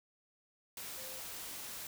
sine tone in noise, 521 Hz, C5, 7 cents flat, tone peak -53 dBFS, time 0.97-1.19 s, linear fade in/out 2 ms, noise white, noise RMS -45 dBFS, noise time 0.77-1.87 s, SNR -11 dB, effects none

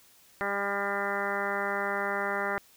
harmonic tone, 200 Hz, G3, 35 cents sharp, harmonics 1 / 2 / 3 / 4 / 5 / 6 / 7 / 8 / 9 / 10, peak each -41 / -36 / -36 / -36 / -39 / -37 / -35 / -40 / -36 / -39 dBFS, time 0.41-2.58 s, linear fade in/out 0 ms, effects white hiss -59 dBFS RMS until 2.76 s

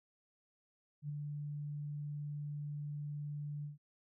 sine tone with ADSR envelope, 146.83 Hz, D3, in tune, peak -36 dBFS, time 1.02-3.78 s, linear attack 72 ms, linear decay 11 ms, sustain -3 dB, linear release 140 ms, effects none

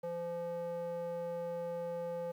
square tone with band-pass filter, 171.5 Hz, F3, 31 cents flat, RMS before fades -39 dBFS, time 0.03-2.32 s, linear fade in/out 10 ms, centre 590 Hz, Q 6.2, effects 11-bit

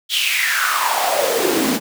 pink noise with high-pass filter sweep, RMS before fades -18 dBFS, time 0.09-1.8 s, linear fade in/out 50 ms, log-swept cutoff 3400 to 220 Hz, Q 5.6, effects none

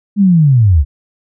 sine linear sweep, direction down, 209.9 to 63.5 Hz, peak -5 dBFS, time 0.16-0.85 s, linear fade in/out 50 ms, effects none

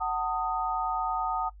sine chord, D# diminished, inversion first, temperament just, 746.7 / 896 / 1244.5 Hz, F#5 / A5 / D#6, +16 / +31 / 0 cents, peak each -31 dBFS, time 0-1.5 s, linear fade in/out 20 ms, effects noise-tail reverb RT60 0.1 s tail -19 dB re dry + added 50 Hz sine -46 dBFS peak until 1.6 s

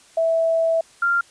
sine tone pair in turn, 656 / 1390 Hz, E5 / F6, -9 / -9 cents, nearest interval octave + minor second, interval 1300 cents, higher second, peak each -16 dBFS, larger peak neither, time 0.17-0.81 / 1.02-1.21 s, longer first, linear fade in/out 5 ms, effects white hiss -51 dBFS RMS until 1.3 s + resampled to 22050 Hz

